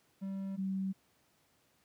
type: tone pair in turn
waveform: triangle / sine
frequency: 193.9 / 191.56 Hz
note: G3 / G3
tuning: -19 / -40 cents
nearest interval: unison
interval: 21 cents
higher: first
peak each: -34 / -32 dBFS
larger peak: second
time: 0.21-0.57 / 0.57-0.93 s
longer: neither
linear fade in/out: 20 ms
effects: pink hiss -71 dBFS RMS until 1.84 s + high-pass 100 Hz 12 dB/octave